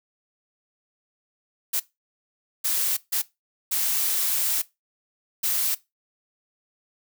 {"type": "noise bursts at uneven times", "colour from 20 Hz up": "blue", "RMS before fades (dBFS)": -24, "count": 5, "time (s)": [[1.73, 1.8], [2.64, 2.97], [3.12, 3.22], [3.71, 4.62], [5.43, 5.75]], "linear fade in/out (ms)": 10, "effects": ["noise-tail reverb RT60 0.2 s tail -19 dB re dry"]}